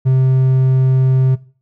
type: tone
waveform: triangle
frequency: 130.81 Hz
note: C3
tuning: in tune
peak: -7 dBFS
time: 0.05-1.36 s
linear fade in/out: 20 ms
effects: noise-tail reverb RT60 0.4 s tail -19 dB re dry